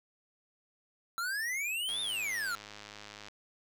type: exponential two-way sweep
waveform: square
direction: up then down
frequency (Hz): 1335 to 3667 to 1335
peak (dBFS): -33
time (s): 1.18-2.55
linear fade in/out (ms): 0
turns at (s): 2.01
type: click train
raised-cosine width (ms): 0.2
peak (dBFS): -29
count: 146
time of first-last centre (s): 1.89-3.284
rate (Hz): 104
effects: none